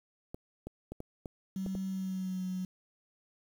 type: clicks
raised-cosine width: 2 ms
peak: -27 dBFS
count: 7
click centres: 0.345 / 0.67 / 0.92 / 1.004 / 1.258 / 1.663 / 1.752 s
type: tone with pitch glide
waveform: sine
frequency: 190.9 to 184.82 Hz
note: G3 to F#3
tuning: -46 to -2 cents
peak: -33 dBFS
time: 1.56-2.65 s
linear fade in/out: 2 ms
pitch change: -56 cents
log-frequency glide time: 1.88-2.43 s
effects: 9-bit